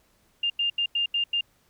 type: tone bursts at uneven times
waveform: sine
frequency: 2806 Hz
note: F7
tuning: 8 cents sharp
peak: -22 dBFS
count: 6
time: 0.43-0.5 / 0.59-0.7 / 0.78-0.86 / 0.95-1.06 / 1.14-1.24 / 1.33-1.41 s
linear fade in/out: 5 ms
effects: pink hiss -65 dBFS RMS until 1.69 s